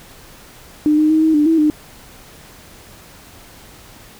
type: tone with pitch steps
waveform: sine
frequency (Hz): 301.7 / 307.4 / 314.7 / 317.5 / 297.4 / 324.8 / 303.2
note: D4 / D#4 / D#4 / D#4 / D4 / E4 / D#4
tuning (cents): +47 / -21 / +20 / +35 / +22 / -26 / -45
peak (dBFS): -10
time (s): 0.86-1.7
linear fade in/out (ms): 0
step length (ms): 120
effects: pink hiss -42 dBFS RMS until 4.19 s